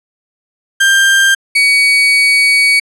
35% pulse tone pair in turn, 1587 / 2250 Hz, G6 / C#7, +21 / +25 cents, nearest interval tritone, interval 604 cents, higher second, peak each -5 dBFS, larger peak neither, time 0.8-1.35 / 1.55-2.8 s, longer second, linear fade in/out 10 ms, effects low-pass 11000 Hz 12 dB/octave

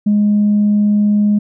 sine tone, 207.7 Hz, G#3, in tune, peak -8 dBFS, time 0.06-1.39 s, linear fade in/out 10 ms, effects tanh soft clip ceiling -6 dBFS

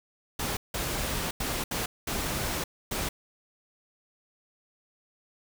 pink noise bursts at uneven times, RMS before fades -31 dBFS, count 6, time 0.39-0.57 / 0.74-1.31 / 1.4-1.64 / 1.71-1.86 / 2.07-2.64 / 2.91-3.09 s, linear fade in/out 5 ms, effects none

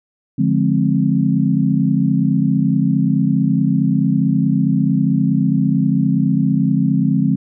sine chord, D half-diminished seventh, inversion none, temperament just, 146.83 / 176.2 / 211.4 / 264.3 Hz, D3 / F3 / Ab3 / C4, 0 / +16 / +31 / +18 cents, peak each -18 dBFS, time 0.38-7.36 s, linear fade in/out 10 ms, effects none

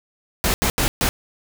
pink noise bursts at uneven times, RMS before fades -19 dBFS, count 4, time 0.44-0.54 / 0.62-0.7 / 0.78-0.88 / 1.01-1.09 s, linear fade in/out 0 ms, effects none

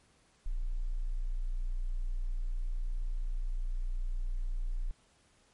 sine tone, 29.77 Hz, A#0, 37 cents sharp, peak -30 dBFS, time 0.46-4.91 s, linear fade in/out 0 ms, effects pink hiss -67 dBFS RMS until 5.53 s + MP3 48 kbps

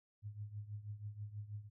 sine tone with tremolo, 104.4 Hz, G#2, 10 cents sharp, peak -40 dBFS, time 0.22-1.7 s, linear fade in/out 50 ms, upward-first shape triangle, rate 6.2 Hz, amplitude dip 85%, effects none

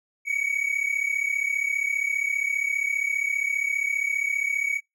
triangle tone pair together, 2236 / 2271 Hz, C#7 / C#7, +14 / +41 cents, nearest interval unison, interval 27 cents, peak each -24 / -25 dBFS, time 0.25-4.81 s, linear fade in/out 50 ms, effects noise-tail reverb RT60 0.2 s tail -25 dB re dry

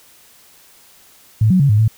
sine tone with pitch steps, 109.1 / 185 / 140.4 / 105.1 / 110.3 Hz, A2 / F#3 / C#3 / G#2 / A2, -14 / 0 / +22 / +21 / +5 cents, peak -9 dBFS, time 1.41-1.88 s, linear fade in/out 5 ms, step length 94 ms, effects white hiss -48 dBFS RMS until 1.97 s

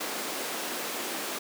pink high-pass noise, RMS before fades -34 dBFS, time 0-1.39 s, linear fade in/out 10 ms, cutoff 260 Hz, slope 24 dB/octave, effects none

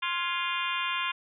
harmonic tone with a mistuned harmonic, 350 Hz, F4, 4 cents sharp, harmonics 3 / 4 / 5 / 6 / 7 / 8 / 9 / 10, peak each -32 / -37 / -38 / -38 / -35 / -36 / -39 / -39 dBFS, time 0.02-1.12 s, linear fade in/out 10 ms, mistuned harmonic 5, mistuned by -76 cents, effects none

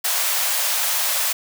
white high-pass noise, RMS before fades -21 dBFS, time 0.04-1.33 s, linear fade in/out 10 ms, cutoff 540 Hz, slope 48 dB/octave, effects none

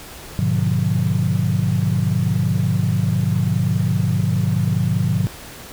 sine chord, G# diminished seventh, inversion none, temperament just, 103.83 / 124.59 / 149.51 / 179.41 Hz, G#2 / B2 / D3 / F3, 0 / +16 / +31 / +47 cents, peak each -20 / -21 / -21 / -21 dBFS, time 0.39-5.27 s, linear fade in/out 0 ms, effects tanh soft clip ceiling -7 dBFS + pink hiss -37 dBFS RMS until 5.72 s

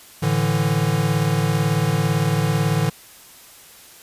square chord, A suspended fourth, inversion none, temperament equal, 110 / 146.83 / 164.81 Hz, A2 / D3 / E3, 0 / 0 / 0 cents, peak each -24 / -21 / -23 dBFS, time 0.22-2.9 s, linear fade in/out 10 ms, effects white hiss -45 dBFS RMS until 4.02 s + resampled to 32000 Hz

